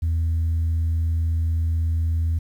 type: tone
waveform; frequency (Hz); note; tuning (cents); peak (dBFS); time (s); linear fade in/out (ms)
sine; 81.9; E2; -11; -17; 0.02-2.39; 10
effects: tanh soft clip ceiling -17 dBFS + 9-bit